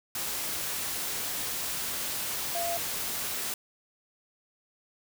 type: tone in noise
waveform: sine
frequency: 685 Hz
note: F5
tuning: 34 cents flat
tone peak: -30 dBFS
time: 2.55-2.77 s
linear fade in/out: 2 ms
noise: white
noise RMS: -33 dBFS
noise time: 0.15-3.54 s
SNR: 0 dB
effects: none